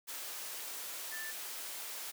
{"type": "tone in noise", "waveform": "sine", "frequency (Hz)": 1765, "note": "A6", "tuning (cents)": 5, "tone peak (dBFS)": -42, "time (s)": [1.11, 1.32], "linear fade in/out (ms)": 20, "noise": "white", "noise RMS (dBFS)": -43, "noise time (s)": [0.07, 2.12], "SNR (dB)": -2, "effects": ["high-pass 400 Hz 12 dB/octave"]}